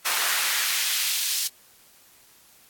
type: noise with high-pass filter sweep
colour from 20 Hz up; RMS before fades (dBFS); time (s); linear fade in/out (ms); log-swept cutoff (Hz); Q
pink; -25; 0.05-1.48; 10; 1100 to 4400; 1
effects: white hiss -55 dBFS RMS until 2.69 s + AAC 64 kbps